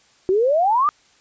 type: exponential sweep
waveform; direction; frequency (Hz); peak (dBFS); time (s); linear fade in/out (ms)
sine; up; 360.2 to 1244.5; -14; 0.29-0.89; 0
effects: white hiss -56 dBFS RMS until 1.2 s + resampled to 16000 Hz